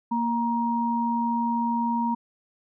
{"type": "tone pair together", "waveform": "sine", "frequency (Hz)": [233.1, 941.9], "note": ["A#3", "A#5"], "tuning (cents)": [0, 18], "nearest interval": "2 octaves", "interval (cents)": 2418, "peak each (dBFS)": -25, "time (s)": [0.11, 2.15], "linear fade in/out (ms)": 10, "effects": []}